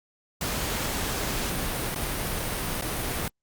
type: noise with dropouts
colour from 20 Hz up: pink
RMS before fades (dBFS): -29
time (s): 0.41-3.28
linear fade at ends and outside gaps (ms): 2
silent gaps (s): 1.946-1.958 / 2.812-2.821
effects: Opus 48 kbps

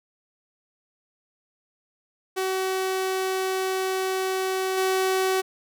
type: tone with level steps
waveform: sawtooth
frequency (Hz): 377.9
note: F#4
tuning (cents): +37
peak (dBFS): -20 / -17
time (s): 2.36-5.42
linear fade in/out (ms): 20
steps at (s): 4.77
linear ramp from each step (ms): 10
effects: none

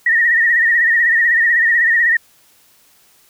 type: tone with vibrato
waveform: sine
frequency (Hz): 1864.7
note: A#6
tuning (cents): 0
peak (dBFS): -10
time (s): 0.06-2.17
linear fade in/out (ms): 5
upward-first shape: triangle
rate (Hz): 16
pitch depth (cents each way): 86
effects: white hiss -52 dBFS RMS until 3.29 s

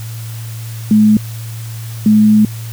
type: tone pair in turn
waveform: sine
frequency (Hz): 213.9 / 213.9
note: A3 / A3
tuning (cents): -49 / -49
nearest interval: unison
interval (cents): 0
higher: neither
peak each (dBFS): -5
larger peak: neither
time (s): 0.91-1.17 / 2.06-2.45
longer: second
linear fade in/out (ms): 2
effects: added 113 Hz sine -23 dBFS peak until 2.72 s + white hiss -35 dBFS RMS until 2.72 s

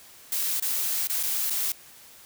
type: noise with dropouts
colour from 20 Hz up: blue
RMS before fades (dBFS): -27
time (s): 0.32-1.72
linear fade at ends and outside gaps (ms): 2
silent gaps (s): 0.599-0.623 / 1.072-1.097 / 1.229-1.234 / 1.499-1.504
effects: white hiss -50 dBFS RMS until 2.25 s

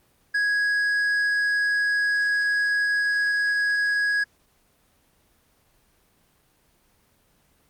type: tone with tanh clipping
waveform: sine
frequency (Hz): 1661.2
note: G#6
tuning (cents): 0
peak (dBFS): -21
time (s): 0.34-4.24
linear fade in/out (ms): 10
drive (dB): 6
effects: pink hiss -63 dBFS RMS until 7.69 s + Opus 24 kbps

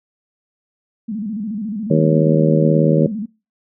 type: tone with vibrato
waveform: sine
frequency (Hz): 212.8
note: G#3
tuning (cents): +42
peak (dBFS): -21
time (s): 1.08-3.26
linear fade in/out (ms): 10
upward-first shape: square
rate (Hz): 14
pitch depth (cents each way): 110
type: harmonic tone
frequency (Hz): 78.5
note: D#2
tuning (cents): +16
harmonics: 2 / 3 / 4 / 5 / 6 / 7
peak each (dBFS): -14 / -20 / -20 / -22 / -20 / -19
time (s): 1.9-3.07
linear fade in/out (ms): 10
effects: noise-tail reverb RT60 0.3 s tail -23 dB re dry

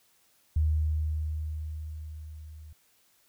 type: tone with level ramp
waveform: sine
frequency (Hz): 77.3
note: D#2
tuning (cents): -11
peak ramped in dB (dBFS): -21 to -44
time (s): 0.56-2.73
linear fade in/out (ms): 5
effects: white hiss -66 dBFS RMS until 3.28 s

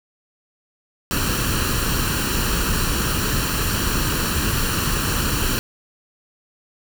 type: noise with comb filter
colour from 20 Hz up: pink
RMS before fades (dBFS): -21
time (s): 1.11-5.59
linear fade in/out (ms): 0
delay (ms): 0.7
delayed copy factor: +0.65
effects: none

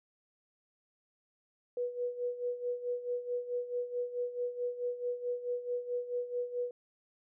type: tone with tremolo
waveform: sine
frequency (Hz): 488.9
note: B4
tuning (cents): -18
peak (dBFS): -30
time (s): 1.77-6.71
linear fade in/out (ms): 2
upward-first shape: sine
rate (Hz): 4.6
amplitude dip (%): 75
effects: none

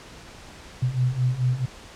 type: beating tone pair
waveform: sine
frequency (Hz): 123.47 / 128.07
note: B2 / C3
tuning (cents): 0 / -37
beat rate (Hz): 4.6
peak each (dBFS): -25 / -22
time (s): 0.82-1.66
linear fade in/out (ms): 10
effects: pink hiss -44 dBFS RMS until 1.95 s + low-pass 7000 Hz 12 dB/octave

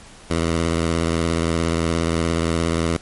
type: tone with vibrato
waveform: 10% pulse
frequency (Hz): 83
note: E2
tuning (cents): +12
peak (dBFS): -10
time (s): 0.3-2.97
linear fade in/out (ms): 5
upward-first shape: triangle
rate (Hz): 17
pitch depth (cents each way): 78
effects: pink hiss -44 dBFS RMS until 3.01 s + MP3 48 kbps

